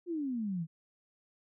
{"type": "exponential sweep", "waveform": "sine", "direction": "down", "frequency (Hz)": [361.3, 155.56], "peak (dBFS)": -32, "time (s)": [0.06, 0.67], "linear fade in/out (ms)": 50, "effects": []}